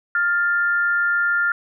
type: tone pair together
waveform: sine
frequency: 1403.2 / 1766 Hz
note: F6 / A6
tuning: +8 / +6 cents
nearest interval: major third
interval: 398 cents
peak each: -17 / -25 dBFS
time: 0.15-1.52 s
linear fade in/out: 2 ms
effects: none